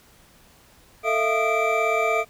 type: tone cluster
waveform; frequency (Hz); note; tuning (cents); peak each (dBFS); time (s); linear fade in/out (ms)
triangle; 444.9 / 649 / 686 / 1230 / 2331; A4 / E5 / F5 / D#6 / D7; +19 / -27 / -31 / -20 / -14; -24; 1.03-2.25; 50
effects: pink hiss -54 dBFS RMS until 2.29 s